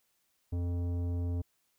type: tone with tanh clipping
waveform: triangle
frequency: 87.31 Hz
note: F2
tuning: in tune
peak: -32 dBFS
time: 0.52-1.42 s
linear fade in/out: 10 ms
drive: 17 dB
effects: white hiss -75 dBFS RMS until 1.78 s